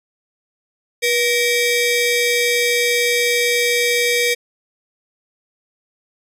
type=ring-modulated tone; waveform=sawtooth; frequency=1396.9 Hz; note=F6; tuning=in tune; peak=-8 dBFS; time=1.02-4.35 s; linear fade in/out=20 ms; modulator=914 Hz; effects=resampled to 32000 Hz